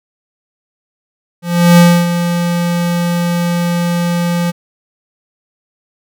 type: tone with ADSR envelope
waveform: square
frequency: 173.1 Hz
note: F3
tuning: 15 cents flat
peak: -3 dBFS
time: 1.42-4.52 s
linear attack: 360 ms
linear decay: 280 ms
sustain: -10 dB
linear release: 24 ms
effects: none